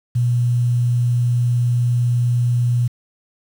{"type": "tone", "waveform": "sine", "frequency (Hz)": 121.1, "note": "B2", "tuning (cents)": -34, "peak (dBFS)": -14, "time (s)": [0.15, 2.88], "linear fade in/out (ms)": 10, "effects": ["7-bit"]}